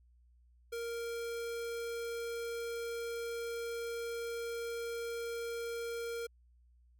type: tone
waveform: square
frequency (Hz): 466.2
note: A#4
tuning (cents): 0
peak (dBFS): -38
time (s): 0.72-6.27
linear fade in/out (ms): 10
effects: added 60 Hz sine -62 dBFS peak until 6.99 s